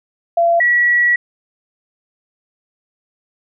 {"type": "tone pair in turn", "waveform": "sine", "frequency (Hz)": [681, 1931.7], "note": ["F5", "B6"], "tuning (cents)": [-44, -39], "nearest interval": "octave + tritone", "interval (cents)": 1805, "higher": "second", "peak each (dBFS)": -10, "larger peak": "neither", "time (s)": [[0.37, 0.6], [0.6, 1.16]], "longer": "second", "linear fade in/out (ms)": 5, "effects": []}